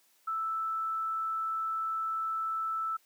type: tone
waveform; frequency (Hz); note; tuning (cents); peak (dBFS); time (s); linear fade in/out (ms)
sine; 1318.5; E6; 0; -30; 0.27-2.97; 10
effects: white hiss -67 dBFS RMS until 3.05 s + high-pass 300 Hz 12 dB/octave